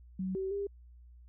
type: tone with pitch steps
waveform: sine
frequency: 187.7 / 382.2 / 400.8 Hz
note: F#3 / G4 / G4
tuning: +25 / -44 / +38 cents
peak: -32 dBFS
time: 0.19-0.67 s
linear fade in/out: 5 ms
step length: 160 ms
effects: added 60 Hz sine -52 dBFS peak until 1.28 s